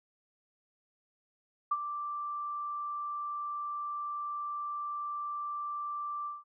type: tone with ADSR envelope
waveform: sine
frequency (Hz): 1174.7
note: D6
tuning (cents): 0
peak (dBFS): -24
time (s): 1.71-6.44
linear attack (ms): 8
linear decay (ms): 43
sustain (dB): -10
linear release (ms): 180
effects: none